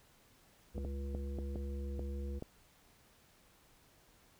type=harmonic tone; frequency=69.3 Hz; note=C#2; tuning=in tune; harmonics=1 / 3 / 5 / 7; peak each=-38 / -48 / -51 / -51 dBFS; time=0.74-2.4 s; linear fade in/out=20 ms
type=clicks; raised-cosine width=2 ms; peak=-28 dBFS; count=7; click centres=0.78 / 0.849 / 1.149 / 1.387 / 1.558 / 1.994 / 2.424 s
effects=pink hiss -66 dBFS RMS until 4.39 s